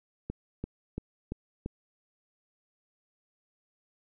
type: click train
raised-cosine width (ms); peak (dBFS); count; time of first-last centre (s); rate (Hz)
3; -21; 5; 0.3-1.661; 2.94
effects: none